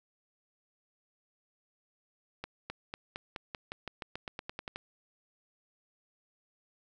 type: accelerating click train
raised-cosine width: 0.3 ms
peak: -22 dBFS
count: 16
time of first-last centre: 2.44-4.76 s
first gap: 260 ms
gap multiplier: 0.92
effects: none